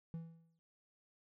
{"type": "tone with exponential decay", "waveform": "triangle", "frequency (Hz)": 164.81, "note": "E3", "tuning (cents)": 0, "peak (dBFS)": -37, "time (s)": [0.14, 0.59], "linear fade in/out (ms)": 0, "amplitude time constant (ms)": 96, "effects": []}